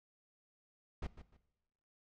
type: noise with echo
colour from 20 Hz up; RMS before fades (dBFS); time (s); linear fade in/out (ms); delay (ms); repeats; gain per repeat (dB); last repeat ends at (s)
brown; -39; 1.02-1.07; 5; 150; 2; -12; 1.37
effects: noise-tail reverb RT60 1.0 s tail -19 dB re dry + low-pass 5000 Hz 12 dB/octave